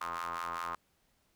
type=ring-modulated tone; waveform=sawtooth; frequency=85 Hz; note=F2; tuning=46 cents flat; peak=-29 dBFS; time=0.01-0.75 s; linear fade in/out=0 ms; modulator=1150 Hz; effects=pink hiss -73 dBFS RMS until 1.35 s